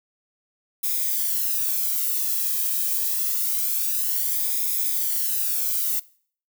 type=noise with flanger; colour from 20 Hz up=violet; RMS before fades=-24 dBFS; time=0.83-6 s; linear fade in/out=10 ms; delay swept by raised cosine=0.68 to 1.43 ms; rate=0.26 Hz; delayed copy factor=-0.7; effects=noise-tail reverb RT60 0.5 s tail -21 dB re dry